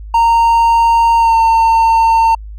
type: tone with pitch glide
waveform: triangle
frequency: 924 to 907.1 Hz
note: A#5 to A#5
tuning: -16 to -47 cents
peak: -5 dBFS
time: 0.14-2.35 s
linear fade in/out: 5 ms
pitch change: -31 cents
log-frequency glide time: 1.17-1.36 s
effects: added 52 Hz sine -26 dBFS peak until 2.58 s